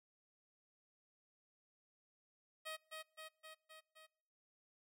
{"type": "tone with echo", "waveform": "10% pulse", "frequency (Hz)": 630, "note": "D#5", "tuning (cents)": 21, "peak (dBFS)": -36, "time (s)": [2.65, 2.77], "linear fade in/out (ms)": 20, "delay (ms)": 260, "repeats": 5, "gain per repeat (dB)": -3, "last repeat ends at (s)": 4.07, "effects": ["noise-tail reverb RT60 0.8 s tail -25 dB re dry"]}